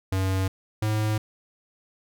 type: tone pair in turn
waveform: square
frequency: 95 / 107.64 Hz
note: F#2 / A2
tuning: +46 / -38 cents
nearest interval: major second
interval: 216 cents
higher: second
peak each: -23 dBFS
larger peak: neither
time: 0.12-0.48 / 0.82-1.18 s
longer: neither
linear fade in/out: 5 ms
effects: none